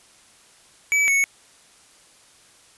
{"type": "tone pair in turn", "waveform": "square", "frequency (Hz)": [2292, 2213], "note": ["D7", "C#7"], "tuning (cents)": [-43, -3], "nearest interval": "minor second", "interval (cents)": 60, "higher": "first", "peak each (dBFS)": -17, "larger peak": "neither", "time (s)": [[0.92, 1.08], [1.08, 1.24]], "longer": "neither", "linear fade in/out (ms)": 0, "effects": ["white hiss -53 dBFS RMS until 2.77 s", "resampled to 24000 Hz"]}